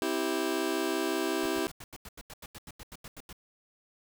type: chord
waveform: sawtooth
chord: C major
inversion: none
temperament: just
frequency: 261.6 / 327 / 392.4 Hz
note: C4 / E4 / G4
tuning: 0 / -14 / +2 cents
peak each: -32 / -27 / -28 dBFS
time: 0.02-1.67 s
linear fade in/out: 0 ms
type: noise bursts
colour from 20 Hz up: pink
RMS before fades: -45 dBFS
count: 16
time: 1.43-3.328 s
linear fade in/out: 2 ms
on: 38 ms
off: 86 ms
effects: none